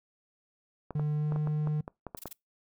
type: clicks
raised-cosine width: 1 ms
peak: -24 dBFS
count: 10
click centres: 0.907 / 0.996 / 1.322 / 1.361 / 1.473 / 1.673 / 1.879 / 2.067 / 2.148 / 2.257 s
type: tone with pitch glide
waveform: triangle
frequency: 150 to 151.57 Hz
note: D3 to D#3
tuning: +37 to -45 cents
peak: -25 dBFS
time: 0.95-1.81 s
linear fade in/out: 5 ms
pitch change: +18 cents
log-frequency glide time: 1.15-1.35 s
type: noise bursts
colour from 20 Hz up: blue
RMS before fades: -43 dBFS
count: 4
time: 2.17-2.33 s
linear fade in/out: 5 ms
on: 22 ms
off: 24 ms
effects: noise-tail reverb RT60 0.2 s tail -24 dB re dry